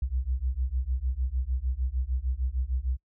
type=beating tone pair; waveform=sine; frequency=60.4 / 67 Hz; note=B1 / C2; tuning=-38 / +42 cents; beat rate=6.6 Hz; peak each=-29 dBFS; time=0.02-2.97 s; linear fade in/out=5 ms; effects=noise-tail reverb RT60 0.1 s tail -25 dB re dry